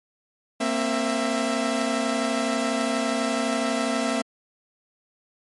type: tone cluster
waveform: sawtooth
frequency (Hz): 231.7 / 263.8 / 663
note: A#3 / C4 / E5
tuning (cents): -10 / +14 / +10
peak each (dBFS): -23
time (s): 0.6-4.22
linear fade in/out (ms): 10
effects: MP3 48 kbps